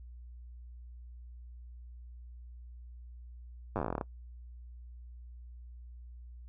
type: slowing click train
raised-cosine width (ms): 1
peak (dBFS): -19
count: 15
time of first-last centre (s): 3.76-4.012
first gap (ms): 9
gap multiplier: 1.1
effects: noise-tail reverb RT60 0.1 s tail -21 dB re dry + added 60 Hz sine -46 dBFS peak until 6.48 s